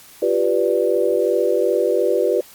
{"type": "chord", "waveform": "sine", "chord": "G dominant seventh", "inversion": "third", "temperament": "equal", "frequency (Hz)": [349.2, 392, 493.9, 587.3], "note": ["F4", "G4", "B4", "D5"], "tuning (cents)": [0, 0, 0, 0], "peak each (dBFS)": [-22, -20, -19, -22], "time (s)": [0.22, 2.41], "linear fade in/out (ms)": 5, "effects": ["white hiss -45 dBFS RMS until 2.54 s", "Opus 48 kbps"]}